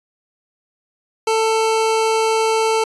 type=tone; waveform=25% pulse; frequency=444.1 Hz; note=A4; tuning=16 cents sharp; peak=-11 dBFS; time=1.27-2.84 s; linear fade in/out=5 ms; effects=resampled to 24000 Hz